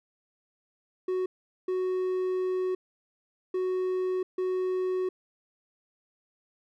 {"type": "tone bursts at uneven times", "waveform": "triangle", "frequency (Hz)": 370, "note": "F#4", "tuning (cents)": 0, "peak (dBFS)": -24, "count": 4, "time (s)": [[1.08, 1.26], [1.68, 2.75], [3.54, 4.23], [4.38, 5.09]], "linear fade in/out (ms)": 5, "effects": []}